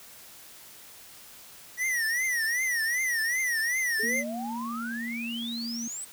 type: tone with vibrato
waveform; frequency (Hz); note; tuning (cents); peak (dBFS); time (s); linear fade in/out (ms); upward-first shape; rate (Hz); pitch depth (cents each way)
square; 1919; A#6; +50; -26; 1.77-4.24; 50; triangle; 2.6; 170
type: exponential sweep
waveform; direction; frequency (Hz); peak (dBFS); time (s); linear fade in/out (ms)
sine; up; 411.2 to 8300; -34; 3.99-6.05; 10
type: tone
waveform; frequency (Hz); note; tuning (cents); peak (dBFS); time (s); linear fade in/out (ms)
sine; 233.1; A#3; 0; -33; 4.03-5.88; 5
effects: white hiss -49 dBFS RMS until 6.12 s